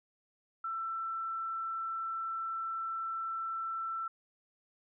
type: tone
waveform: sine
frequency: 1336 Hz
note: E6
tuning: 23 cents sharp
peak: -34 dBFS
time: 0.64-4.08 s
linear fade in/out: 5 ms
effects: none